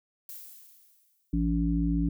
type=noise with exponential decay; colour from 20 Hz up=violet; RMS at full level=-41 dBFS; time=0.29-1.49 s; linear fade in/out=2 ms; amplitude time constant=260 ms
type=harmonic tone; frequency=57 Hz; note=A#1; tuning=38 cents flat; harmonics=1 / 3 / 5; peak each=-28 / -28 / -28 dBFS; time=1.33-2.09 s; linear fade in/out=5 ms
effects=none